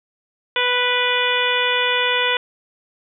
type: harmonic tone with a mistuned harmonic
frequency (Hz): 493.9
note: B4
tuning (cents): 0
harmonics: 1 / 2 / 3 / 4 / 5 / 6 / 7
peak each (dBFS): -24 / -24 / -24 / -24 / -24 / -24 / -24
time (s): 0.56-2.37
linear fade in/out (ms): 2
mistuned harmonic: 5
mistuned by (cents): -17
effects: none